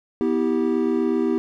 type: chord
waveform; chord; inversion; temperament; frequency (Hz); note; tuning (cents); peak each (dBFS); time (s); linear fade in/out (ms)
triangle; E minor; second; equal with one note detuned; 246.9 / 324 / 392; B3 / E4 / G4; 0 / -30 / 0; -21; 0.21-1.38; 0
effects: none